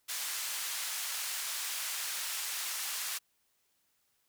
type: band-pass noise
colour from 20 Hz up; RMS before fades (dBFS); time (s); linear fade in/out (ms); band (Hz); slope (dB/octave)
white; -37; 0.08-3.19; 20; 1100 to 12000; 12
effects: white hiss -75 dBFS RMS until 4.28 s